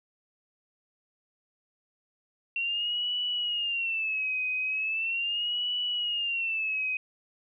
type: tone with vibrato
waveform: sine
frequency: 2722 Hz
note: F7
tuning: 45 cents flat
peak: -27 dBFS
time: 2.56-6.97 s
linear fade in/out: 2 ms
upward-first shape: sine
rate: 0.39 Hz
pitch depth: 140 cents each way
effects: none